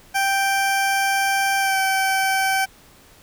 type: tone with pitch glide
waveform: 20% pulse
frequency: 784 to 771 Hz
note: G5 to G5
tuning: 0 to -29 cents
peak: -13 dBFS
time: 0.14-2.66 s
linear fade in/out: 20 ms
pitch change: -29 cents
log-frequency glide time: 1.59-1.78 s
effects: pink hiss -50 dBFS RMS until 3.22 s